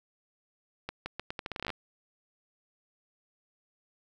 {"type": "accelerating click train", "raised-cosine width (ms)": 0.3, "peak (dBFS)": -19, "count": 15, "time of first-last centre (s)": [0.89, 1.703], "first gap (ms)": 170, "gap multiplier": 0.8, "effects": ["10-bit"]}